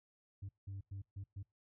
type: tone bursts at uneven times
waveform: sine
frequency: 98 Hz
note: G2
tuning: in tune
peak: -40 dBFS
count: 5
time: 0.42-0.49 / 0.67-0.81 / 0.91-1.02 / 1.16-1.24 / 1.36-1.43 s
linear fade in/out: 10 ms
effects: noise-tail reverb RT60 0.2 s tail -26 dB re dry + tanh soft clip ceiling -41 dBFS